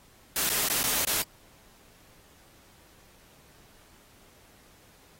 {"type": "noise with dropouts", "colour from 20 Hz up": "white", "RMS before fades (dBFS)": -27, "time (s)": [0.36, 1.22], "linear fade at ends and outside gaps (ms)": 1, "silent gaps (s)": [[0.492, 0.499], [0.686, 0.699], [0.832, 0.839], [1.049, 1.071]], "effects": ["pink hiss -58 dBFS RMS until 5.19 s", "AAC 48 kbps"]}